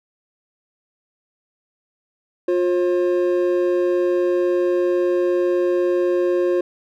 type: tone pair together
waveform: triangle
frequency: 354.9 / 537 Hz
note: F4 / C5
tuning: +28 / +45 cents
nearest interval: perfect fifth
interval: 717 cents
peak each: -15 / -20 dBFS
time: 2.48-6.61 s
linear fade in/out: 5 ms
effects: none